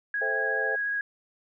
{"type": "tone with vibrato", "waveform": "sine", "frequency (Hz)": 1653, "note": "G#6", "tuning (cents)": -9, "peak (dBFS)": -26, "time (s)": [0.14, 1.01], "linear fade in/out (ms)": 2, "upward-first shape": "sine", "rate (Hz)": 14, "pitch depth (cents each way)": 10}
{"type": "chord", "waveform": "sine", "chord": "A minor seventh", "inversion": "none", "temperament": "just", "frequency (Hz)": [440, 528, 660, 792], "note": ["A4", "C5", "E5", "G5"], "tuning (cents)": [0, 16, 2, 18], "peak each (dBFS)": [-33, -33, -36, -36], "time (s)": [0.21, 0.76], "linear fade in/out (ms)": 10}
{"effects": []}